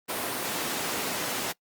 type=high-pass noise; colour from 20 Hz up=pink; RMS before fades=-31 dBFS; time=0.08-1.53 s; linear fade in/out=20 ms; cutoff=260 Hz; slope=12 dB/octave; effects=noise-tail reverb RT60 0.1 s tail -23 dB re dry + Opus 32 kbps